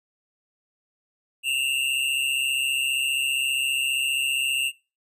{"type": "tone pair together", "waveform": "square", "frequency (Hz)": [2689, 2824], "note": ["E7", "F7"], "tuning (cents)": [34, 19], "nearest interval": "minor second", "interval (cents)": 85, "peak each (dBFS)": -26, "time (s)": [1.43, 4.72], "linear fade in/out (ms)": 50, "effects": ["noise-tail reverb RT60 0.3 s tail -22 dB re dry", "resampled to 32000 Hz"]}